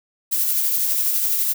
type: noise with tremolo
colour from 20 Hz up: violet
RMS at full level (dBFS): -19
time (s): 0.31-1.54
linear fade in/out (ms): 20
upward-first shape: sine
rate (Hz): 12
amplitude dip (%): 30
effects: none